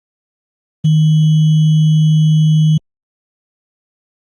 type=tone with sample-and-hold; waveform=sine; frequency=155.56 Hz; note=D#3; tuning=in tune; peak=-7 dBFS; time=0.84-2.78 s; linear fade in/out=10 ms; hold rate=3150 Hz; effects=low-pass 5000 Hz 12 dB/octave + Opus 32 kbps